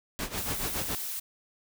pink noise with tremolo, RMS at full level -32 dBFS, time 0.19-0.95 s, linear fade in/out 0 ms, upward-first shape sine, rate 7.1 Hz, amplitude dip 80%
blue noise, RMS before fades -35 dBFS, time 0.37-1.2 s, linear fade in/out 10 ms
effects none

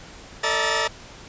15% pulse tone cluster, 444.7 / 585 / 640 / 946 / 1754 Hz, A4 / D5 / D#5 / A#5 / A6, +18 / -7 / +49 / +25 / -6 cents, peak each -21 dBFS, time 0.43-0.88 s, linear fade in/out 10 ms, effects pink hiss -43 dBFS RMS until 1.28 s + resampled to 16000 Hz

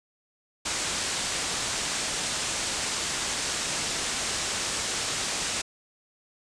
white low-pass noise, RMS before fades -30 dBFS, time 0.65-5.62 s, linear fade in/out 10 ms, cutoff 8700 Hz, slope 48 dB/octave, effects none

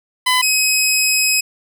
15% pulse tone pair in turn, 1008 / 2540 Hz, B5 / D#7, +35 / +35 cents, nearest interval octave + major third, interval 1600 cents, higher second, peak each -6 dBFS, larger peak neither, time 0.26-0.42 / 0.42-1.41 s, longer second, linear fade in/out 10 ms, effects none

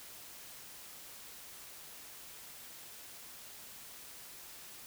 silence, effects white hiss -51 dBFS RMS until 4.86 s

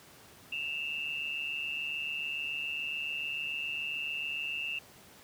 sine tone pair together, 2637 / 2784 Hz, E7 / F7, 0 / -6 cents, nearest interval minor second, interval 94 cents, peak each -36 / -36 dBFS, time 0.52-4.79 s, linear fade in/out 5 ms, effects pink hiss -55 dBFS RMS until 5.23 s + high-pass 100 Hz 12 dB/octave

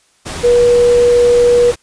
sine tone in noise, 482.9 Hz, B4, 39 cents flat, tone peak -6 dBFS, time 0.43-1.72 s, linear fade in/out 20 ms, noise pink, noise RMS -24 dBFS, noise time 0.25-1.76 s, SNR +15 dB, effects white hiss -54 dBFS RMS until 1.82 s + resampled to 22050 Hz

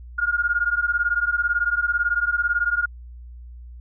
sine beating tone pair, 1414 / 1432 Hz, F6 / F6, +21 / +43 cents, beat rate 18 Hz, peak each -22 dBFS, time 0.18-2.86 s, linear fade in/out 10 ms, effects added 60 Hz sine -37 dBFS peak until 3.8 s

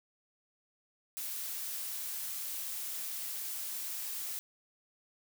blue noise, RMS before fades -39 dBFS, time 1.17-4.39 s, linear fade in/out 0 ms, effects none

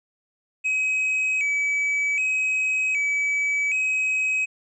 triangle tone with vibrato, 2410 Hz, D7, 44 cents sharp, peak -19 dBFS, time 0.64-4.46 s, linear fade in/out 20 ms, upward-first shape square, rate 0.65 Hz, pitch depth 90 cents each way, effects resampled to 22050 Hz

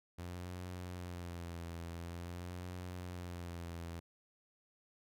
sawtooth tone with vibrato, 87.31 Hz, F2, in tune, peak -39 dBFS, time 0.18-4 s, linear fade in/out 10 ms, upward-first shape sine, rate 0.47 Hz, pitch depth 57 cents each way, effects none

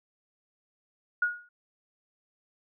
sine tone with exponential decay, 1444 Hz, F#6, 43 cents flat, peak -20 dBFS, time 1.22-1.49 s, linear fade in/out 5 ms, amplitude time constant 57 ms, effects none

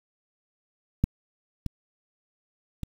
clicks, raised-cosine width 5 ms, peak -8 / -17 / -20 dBFS, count 3, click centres 1.04 / 1.663 / 2.833 s, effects 7-bit

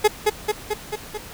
30% pulse tone with echo, 423 Hz, G#4, 32 cents sharp, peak -9 dBFS, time 0.04-0.08 s, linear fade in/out 10 ms, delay 220 ms, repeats 5, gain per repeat -3 dB, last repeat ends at 1.18 s, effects pink hiss -39 dBFS RMS until 1.33 s

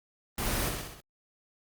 pink noise with echo, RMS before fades -31 dBFS, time 0.38-0.69 s, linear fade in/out 2 ms, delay 63 ms, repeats 5, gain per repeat -4 dB, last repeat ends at 1.005 s, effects Opus 24 kbps

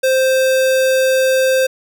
square tone, 523.3 Hz, C5, in tune, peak -12 dBFS, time 0.03-1.67 s, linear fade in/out 10 ms, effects none

